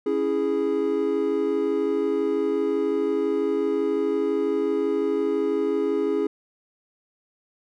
triangle chord, C# minor, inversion none, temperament equal, 277.2 / 329.6 / 415.3 Hz, C#4 / E4 / G#4, 0 / 0 / 0 cents, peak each -26 / -25 / -21 dBFS, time 0.06-6.27 s, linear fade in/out 5 ms, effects none

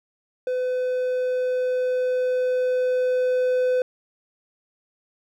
triangle tone with level ramp, 505 Hz, B4, 39 cents sharp, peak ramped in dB -20 to -16 dBFS, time 0.47-3.82 s, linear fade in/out 2 ms, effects none

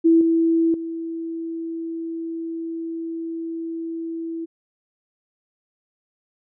sine tone with level steps, 329.6 Hz, E4, in tune, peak -11 / -15 / -26 dBFS, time 0.04-4.46 s, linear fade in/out 20 ms, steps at 0.21 / 0.74 s, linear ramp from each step 2 ms, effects none

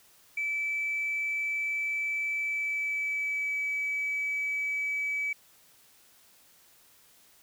sine tone with pitch glide, 2313 to 2290 Hz, D7 to D7, -27 to -44 cents, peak -27 dBFS, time 0.37-5.33 s, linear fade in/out 5 ms, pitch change -17 cents, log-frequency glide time 2.38-3.57 s, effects tanh soft clip ceiling -24 dBFS + white hiss -60 dBFS RMS until 7.42 s

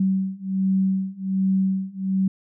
sine beating tone pair, 190.3 / 191.6 Hz, F#3 / G3, +49 / -39 cents, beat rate 1.3 Hz, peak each -23 / -22 dBFS, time 0-2.28 s, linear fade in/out 5 ms, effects none

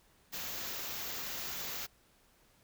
white band-stop noise, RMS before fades -40 dBFS, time 0.32-1.87 s, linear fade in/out 20 ms, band 7400 to 12000 Hz, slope 96 dB/octave, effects pink hiss -67 dBFS RMS until 2.63 s

